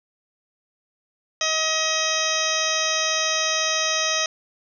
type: harmonic tone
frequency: 634 Hz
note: D#5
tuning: 32 cents sharp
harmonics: 1 / 2 / 3 / 4 / 5 / 6 / 8 / 9 / 10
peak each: -29 / -29 / -29 / -29 / -29 / -29 / -29 / -29 / -29 dBFS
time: 1.41-4.26 s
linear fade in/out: 2 ms
effects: none